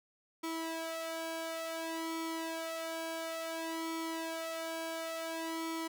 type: tone with flanger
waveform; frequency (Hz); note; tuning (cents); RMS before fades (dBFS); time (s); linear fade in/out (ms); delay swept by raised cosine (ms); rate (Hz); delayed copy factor
sawtooth; 326.6; E4; -16; -39; 0.43-5.88; 10; 0.9 to 1.8; 0.57; +0.8
effects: none